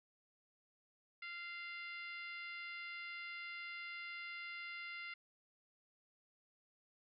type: harmonic tone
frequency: 694 Hz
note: F5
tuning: 11 cents flat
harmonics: 2 / 3 / 4 / 5 / 6 / 7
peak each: -52 / -47 / -53 / -61 / -61 / -61 dBFS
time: 1.22-5.14 s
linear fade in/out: 5 ms
effects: none